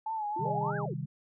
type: tone with vibrato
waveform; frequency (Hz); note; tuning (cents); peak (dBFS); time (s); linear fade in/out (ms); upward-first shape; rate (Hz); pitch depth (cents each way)
sine; 860; A5; -40; -31; 0.06-0.71; 5; sine; 3.5; 70
type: exponential two-way sweep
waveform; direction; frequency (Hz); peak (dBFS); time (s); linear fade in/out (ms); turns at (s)
sine; up then down; 318.9 to 1682 to 318.9; -37; 0.36-0.94; 5; 0.77
type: chord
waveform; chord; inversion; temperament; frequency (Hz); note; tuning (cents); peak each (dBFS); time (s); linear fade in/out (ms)
sine; C minor; none; equal; 130.81 / 155.56 / 196; C3 / Eb3 / G3; 0 / 0 / 0; -37 / -36 / -41; 0.39-1.06; 10
type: harmonic tone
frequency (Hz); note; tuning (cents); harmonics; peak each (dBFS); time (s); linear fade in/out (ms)
204.7; G#3; -25; 2 / 3 / 4; -37 / -40 / -40; 0.45-0.86; 5
effects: none